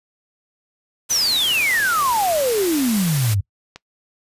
white noise, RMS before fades -26 dBFS, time 1.09-3.35 s, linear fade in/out 20 ms
sine exponential sweep, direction down, 6190 to 91.9 Hz, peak -16 dBFS, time 1.1-3.41 s, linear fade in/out 10 ms
click, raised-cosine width 0.2 ms, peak -18 dBFS, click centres 3.76 s
effects noise-tail reverb RT60 0.1 s tail -22 dB re dry + resampled to 32000 Hz

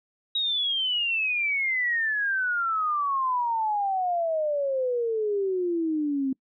sine exponential sweep, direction down, 3829 to 261.5 Hz, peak -23 dBFS, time 0.35-6.33 s, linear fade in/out 5 ms, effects noise-tail reverb RT60 0.1 s tail -25 dB re dry

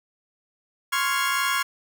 30% pulse chord, Db major seventh, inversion third, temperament equal, 1046.5 / 1108.7 / 1396.9 / 1661.2 Hz, C6 / Db6 / F6 / Ab6, 0 / 0 / 0 / 0 cents, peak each -25 dBFS, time 0.92-1.63 s, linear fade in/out 10 ms, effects none

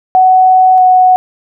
sine tone pair in turn, 746 / 739.1 Hz, F#5 / F#5, +14 / -2 cents, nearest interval unison, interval 16 cents, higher first, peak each -3 dBFS, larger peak neither, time 0.15-0.78 / 0.78-1.16 s, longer first, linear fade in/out 0 ms, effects none

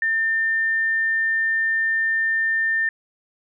sine tone, 1800 Hz, A6, 39 cents sharp, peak -18 dBFS, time 0.02-2.89 s, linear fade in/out 2 ms, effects none

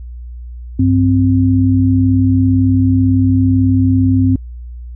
sine tone pair together, 98 / 261.3 Hz, G2 / C4, 0 / -2 cents, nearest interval octave + perfect fourth, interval 1698 cents, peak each -11 dBFS, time 0.79-4.36 s, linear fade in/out 5 ms, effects added 60 Hz sine -26 dBFS peak until 4.95 s

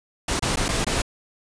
pink noise with dropouts, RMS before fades -23 dBFS, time 0.28-1.02 s, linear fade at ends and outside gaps 5 ms, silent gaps 0.395-0.423 / 0.559-0.57 / 0.683-0.688 / 0.846-0.866 s, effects resampled to 22050 Hz

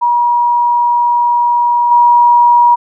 sine tone with level steps, 958 Hz, A#5, 47 cents sharp, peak -8 / -4 dBFS, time 0.01-2.76 s, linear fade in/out 20 ms, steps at 1.91 s, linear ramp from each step 5 ms, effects none

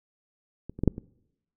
clicks, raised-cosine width 3 ms, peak -24 / -26 / -12 / -6 / -23 dBFS, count 5, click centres 0.696 / 0.79 / 0.836 / 0.877 / 0.981 s, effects noise-tail reverb RT60 0.9 s tail -26 dB re dry

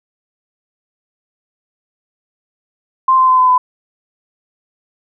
sine tone with pitch steps, 1046.5 / 1036.3 / 1026.1 / 1016.1 / 1006.2 Hz, C6 / C6 / C6 / B5 / B5, 0 / -17 / -34 / +49 / +32 cents, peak -7 dBFS, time 3.08-3.58 s, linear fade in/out 5 ms, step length 100 ms, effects none

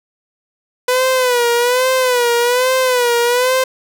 sawtooth tone with vibrato, 495.7 Hz, B4, 6 cents sharp, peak -8 dBFS, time 0.88-3.64 s, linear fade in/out 5 ms, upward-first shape sine, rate 1.2 Hz, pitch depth 82 cents each way, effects none

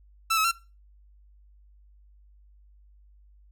sawtooth tone with pitch steps, 1326 / 1286 / 1359 Hz, E6 / E6 / F6, +10 / -43 / -48 cents, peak -18 dBFS, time 0.3-0.516 s, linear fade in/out 10 ms, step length 72 ms, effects noise-tail reverb RT60 0.3 s tail -20 dB re dry + added 50 Hz sine -53 dBFS peak until 3.51 s

